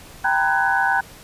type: tone cluster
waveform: sine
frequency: 786 / 927 / 995 / 1498 / 1661 Hz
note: G5 / A#5 / B5 / F#6 / G#6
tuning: +4 / -10 / +13 / +21 / 0 cents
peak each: -21 / -24 / -28 / -20 / -25 dBFS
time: 0.24-1.01 s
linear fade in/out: 10 ms
effects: pink hiss -43 dBFS RMS until 1.23 s + resampled to 32000 Hz